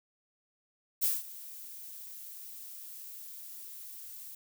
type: noise with ADSR envelope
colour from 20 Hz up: violet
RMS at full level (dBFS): -27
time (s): 1.01-4.35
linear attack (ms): 26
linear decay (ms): 190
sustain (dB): -19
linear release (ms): 4
effects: none